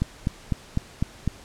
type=click train; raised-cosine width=5 ms; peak=-10 dBFS; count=6; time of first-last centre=0.02-1.276 s; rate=3.98 Hz; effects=pink hiss -47 dBFS RMS until 1.44 s + low-pass 9000 Hz 12 dB/octave